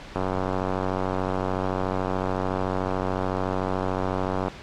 click train, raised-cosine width 1 ms, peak -12 dBFS, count 406, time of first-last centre 0.16-4.482 s, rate 93.7 Hz, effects pink hiss -41 dBFS RMS until 4.62 s + low-pass 4000 Hz 12 dB/octave

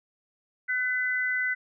sine tone pair together, 1504 / 2008 Hz, F#6 / B6, +28 / +28 cents, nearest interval perfect fourth, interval 500 cents, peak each -28 / -27 dBFS, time 0.68-1.55 s, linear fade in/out 20 ms, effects none

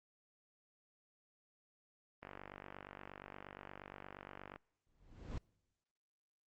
click train, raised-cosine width 0.5 ms, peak -33 dBFS, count 114, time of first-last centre 2.23-4.56 s, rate 48.5 Hz
brown noise with exponential growth, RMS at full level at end -39 dBFS, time 4.87-5.38 s, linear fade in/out 1 ms, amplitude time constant 110 ms
effects noise-tail reverb RT60 1.0 s tail -26 dB re dry + Opus 24 kbps

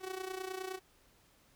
sawtooth tone with amplitude modulation, 375.6 Hz, F#4, 26 cents sharp, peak -32 dBFS, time 0-0.8 s, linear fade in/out 50 ms, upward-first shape sine, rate 29.7 Hz, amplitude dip 75%, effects pink hiss -67 dBFS RMS until 1.55 s

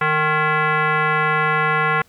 sine tone with frequency modulation, 156.6 Hz, D#3, 11 cents sharp, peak -15 dBFS, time 0.01-2.02 s, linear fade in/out 5 ms, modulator 616 Hz, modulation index 3.1, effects pink hiss -55 dBFS RMS until 2.08 s

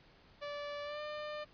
sawtooth tone with pitch glide, 581 to 600.1 Hz, D5 to D5, -19 to +37 cents, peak -36 dBFS, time 0.41-1.45 s, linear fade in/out 20 ms, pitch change +56 cents, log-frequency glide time 0.83-1.01 s, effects pink hiss -63 dBFS RMS until 1.53 s + resampled to 11025 Hz

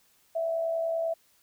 sine tone with amplitude modulation, 659.3 Hz, E5, in tune, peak -24 dBFS, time 0.35-1.14 s, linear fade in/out 10 ms, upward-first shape sine, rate 70.1 Hz, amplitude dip 45%, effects white hiss -65 dBFS RMS until 1.42 s

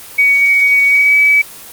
sine tone with pitch glide, 2249 to 2287 Hz, C#7 to D7, +24 to -47 cents, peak -6 dBFS, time 0.18-1.42 s, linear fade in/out 10 ms, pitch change +29 cents, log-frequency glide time 0.86-1.18 s, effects white hiss -33 dBFS RMS until 1.72 s + Opus 24 kbps

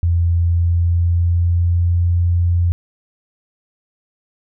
sine tone with pitch glide, 85.3 to 86.89 Hz, F2 to F2, -40 to -8 cents, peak -12 dBFS, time 0.03-2.72 s, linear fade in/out 0 ms, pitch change +32 cents, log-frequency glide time 0.39-2.01 s, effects none

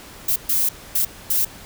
violet noise bursts at uneven times, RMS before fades -19 dBFS, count 4, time 0.28-0.36 / 0.49-0.69 / 0.95-1.05 / 1.3-1.45 s, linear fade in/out 5 ms, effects pink hiss -41 dBFS RMS until 1.65 s

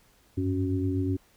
sine tone cluster, 95.7 / 103.8 / 277.7 / 370.8 Hz, G2 / G#2 / C#4 / F#4, -41 / 0 / +3 / +4 cents, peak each -28 / -37 / -28 / -34 dBFS, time 0.37-1.17 s, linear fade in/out 10 ms, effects pink hiss -62 dBFS RMS until 1.36 s

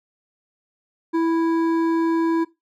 sine tone with hard clipping, 329.6 Hz, E4, in tune, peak -19 dBFS, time 1.13-2.45 s, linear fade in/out 20 ms, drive 9 dB, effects noise-tail reverb RT60 0.2 s tail -18 dB re dry

